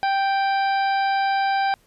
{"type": "harmonic tone with a mistuned harmonic", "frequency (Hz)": 784, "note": "G5", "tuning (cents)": 0, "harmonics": [1, 2, 3, 4, 5, 6], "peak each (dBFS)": [-19, -27, -33, -39, -38, -37], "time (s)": [0.03, 1.74], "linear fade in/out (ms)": 0, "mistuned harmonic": 6, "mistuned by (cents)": 52, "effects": ["pink hiss -60 dBFS RMS until 1.86 s", "resampled to 32000 Hz"]}